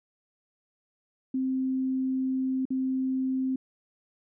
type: tone with dropouts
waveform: sine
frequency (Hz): 261.6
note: C4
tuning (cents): 0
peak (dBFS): -25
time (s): 1.34-3.56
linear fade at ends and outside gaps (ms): 5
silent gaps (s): 2.654-2.704
effects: none